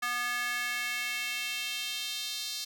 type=tone with high-pass filter sweep; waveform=square; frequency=243.2 Hz; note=B3; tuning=26 cents flat; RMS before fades=-34 dBFS; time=0.02-2.65 s; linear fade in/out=10 ms; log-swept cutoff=1400 to 4300 Hz; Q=2.5; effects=none